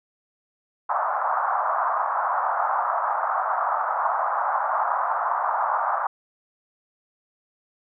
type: band-pass noise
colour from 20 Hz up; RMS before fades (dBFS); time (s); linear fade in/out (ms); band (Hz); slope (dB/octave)
white; -24; 0.89-6.07; 5; 670 to 1300; 48
effects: none